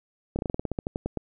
slowing click train, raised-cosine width 2 ms, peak -15 dBFS, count 14, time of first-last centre 0.36-1.173 s, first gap 29 ms, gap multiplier 1.12, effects none

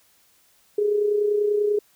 sine tone with amplitude modulation, 415.3 Hz, G#4, in tune, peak -16 dBFS, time 0.78-1.79 s, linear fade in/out 5 ms, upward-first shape sine, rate 30.2 Hz, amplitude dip 50%, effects white hiss -60 dBFS RMS until 1.95 s

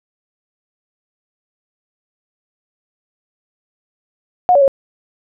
sine tone with pitch steps, 722 / 566 / 546 Hz, F#5 / C#5 / C#5, -43 / +36 / -26 cents, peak -7 dBFS, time 4.49-4.679 s, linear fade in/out 0 ms, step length 63 ms, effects none

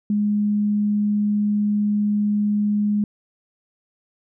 sine tone, 207.7 Hz, G#3, in tune, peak -17 dBFS, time 0.1-3.04 s, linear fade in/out 2 ms, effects none

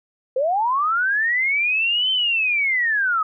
sine linear two-way sweep, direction up then down, 493.9 to 3100 to 1242 Hz, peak -17 dBFS, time 0.36-3.23 s, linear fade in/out 5 ms, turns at 2.11 s, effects none

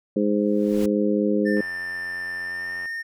harmonic tone, 103.83 Hz, G#2, in tune, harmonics 2 / 3 / 4 / 5, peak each -22 / -24 / -25 / -26 dBFS, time 0.16-1.61 s, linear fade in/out 5 ms
pink noise with exponential growth, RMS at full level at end -34 dBFS, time 0.35-0.86 s, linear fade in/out 5 ms, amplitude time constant 110 ms
triangle tone with pitch glide, 1787 to 1827.7 Hz, A6 to A#6, +26 to -35 cents, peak -26 dBFS, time 1.45-3.03 s, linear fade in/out 20 ms, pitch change +39 cents, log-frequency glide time 2.4-2.9 s
click train, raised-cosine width 0.5 ms, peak -28 dBFS, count 115, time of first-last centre 1.57-2.857 s, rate 88.6 Hz
effects none

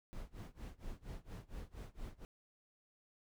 brown noise with tremolo, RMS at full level -45 dBFS, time 0.13-2.25 s, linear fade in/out 0 ms, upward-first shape sine, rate 4.3 Hz, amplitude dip 95%, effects none

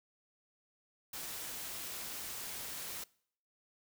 white noise, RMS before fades -43 dBFS, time 1.13-3.04 s, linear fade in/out 5 ms, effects noise-tail reverb RT60 0.6 s tail -23 dB re dry

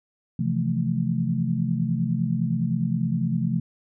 sine chord, F major seventh, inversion second, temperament equal, 130.81 / 164.81 / 174.61 / 220 Hz, C3 / E3 / F3 / A3, 0 / 0 / 0 / 0 cents, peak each -27 dBFS, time 0.39-3.6 s, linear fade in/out 5 ms, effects none

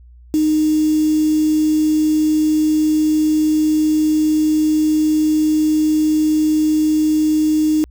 sine tone with quantisation, 308.3 Hz, D#4, 16 cents flat, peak -12 dBFS, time 0.34-7.84 s, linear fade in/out 0 ms, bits 5, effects added 60 Hz sine -40 dBFS peak until 7.9 s

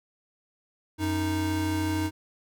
square tone pair together, 92.5 / 311.1 Hz, F#2 / D#4, 0 / 0 cents, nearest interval octave + major sixth, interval 2100 cents, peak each -30 / -28 dBFS, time 0.98-2.11 s, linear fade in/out 50 ms, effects none

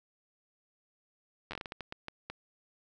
slowing click train, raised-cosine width 0.3 ms, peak -23 dBFS, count 12, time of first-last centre 1.51-2.3 s, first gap 10 ms, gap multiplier 1.36, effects none

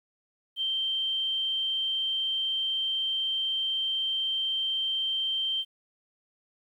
sine tone, 3136 Hz, G7, in tune, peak -26 dBFS, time 0.56-5.65 s, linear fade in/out 50 ms, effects 10-bit

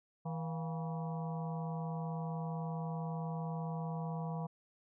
harmonic tone with a mistuned harmonic, 162 Hz, E3, 30 cents flat, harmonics 1 / 3 / 4 / 5 / 6 / 7, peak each -37 / -48 / -47 / -50 / -48 / -55 dBFS, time 0.25-4.47 s, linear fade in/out 10 ms, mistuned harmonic 4, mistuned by +120 cents, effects none

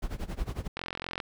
brown noise with tremolo, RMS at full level -31 dBFS, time 0.02-0.68 s, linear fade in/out 10 ms, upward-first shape sine, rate 11 Hz, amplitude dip 90%
click train, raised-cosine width 0.3 ms, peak -18 dBFS, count 20, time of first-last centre 0.77-1.202 s, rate 44 Hz
effects none

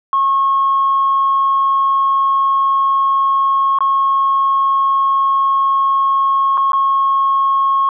sine tone with dropouts, 1089 Hz, C#6, 31 cents flat, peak -10 dBFS, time 0.13-7.89 s, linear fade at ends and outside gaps 1 ms, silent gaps 3.787-3.806 / 6.573-6.577 / 6.72-6.732 s, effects tanh soft clip ceiling -6 dBFS

